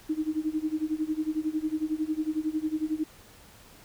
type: tone with tremolo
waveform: sine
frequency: 311.1 Hz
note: D#4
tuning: in tune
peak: -23 dBFS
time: 0.09-3.04 s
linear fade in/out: 10 ms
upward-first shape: sine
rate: 11 Hz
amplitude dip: 90%
effects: pink hiss -53 dBFS RMS until 3.84 s